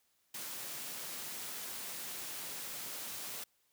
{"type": "high-pass noise", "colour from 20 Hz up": "white", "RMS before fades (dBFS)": -43, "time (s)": [0.34, 3.44], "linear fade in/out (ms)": 5, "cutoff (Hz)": 110, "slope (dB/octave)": 48, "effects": ["white hiss -75 dBFS RMS until 3.72 s"]}